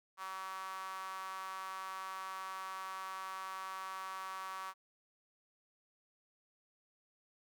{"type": "tone with high-pass filter", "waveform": "sawtooth", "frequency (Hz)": 189.7, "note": "F#3", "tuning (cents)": 43, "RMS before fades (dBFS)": -44, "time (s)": [0.17, 4.74], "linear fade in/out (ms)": 50, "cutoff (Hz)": 1100, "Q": 5.4, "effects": []}